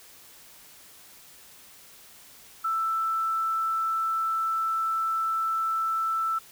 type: tone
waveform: sine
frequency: 1325 Hz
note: E6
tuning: 9 cents sharp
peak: -24 dBFS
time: 2.64-6.39 s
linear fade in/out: 10 ms
effects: white hiss -51 dBFS RMS until 6.51 s